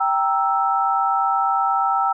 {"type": "chord", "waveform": "sine", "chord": "E diminished", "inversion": "first", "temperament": "equal", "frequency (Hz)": [784, 932.3, 1318.5], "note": ["G5", "Bb5", "E6"], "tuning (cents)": [0, 0, 0], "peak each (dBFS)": [-20, -24, -20], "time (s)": [0, 2.13], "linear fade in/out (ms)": 10, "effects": []}